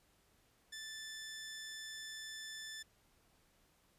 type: tone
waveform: 15% pulse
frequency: 1758 Hz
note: A6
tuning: 2 cents flat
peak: -39 dBFS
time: 0.72-2.83 s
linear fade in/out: 10 ms
effects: pink hiss -72 dBFS RMS until 3.98 s + resampled to 32000 Hz